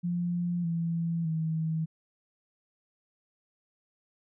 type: tone with pitch steps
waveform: sine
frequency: 174.61 / 167.21 / 160.12 Hz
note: F3 / E3 / D#3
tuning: 0 / +25 / +50 cents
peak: -27 dBFS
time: 0.03-1.86 s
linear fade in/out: 20 ms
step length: 610 ms
effects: none